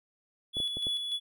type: tone with tremolo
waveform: triangle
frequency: 3410 Hz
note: G#7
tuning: 45 cents sharp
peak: -27 dBFS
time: 0.53-1.2 s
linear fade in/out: 50 ms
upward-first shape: square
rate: 3.4 Hz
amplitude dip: 40%
type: clicks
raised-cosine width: 2 ms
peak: -27 dBFS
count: 4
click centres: 0.569 / 0.602 / 0.77 / 0.869 s
effects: none